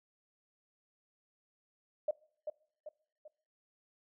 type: tone with echo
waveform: sine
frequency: 608 Hz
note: D#5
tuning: 40 cents flat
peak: -28 dBFS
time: 2.08-2.11 s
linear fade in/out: 5 ms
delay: 390 ms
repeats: 3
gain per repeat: -7 dB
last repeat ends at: 3.28 s
effects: noise-tail reverb RT60 0.6 s tail -23 dB re dry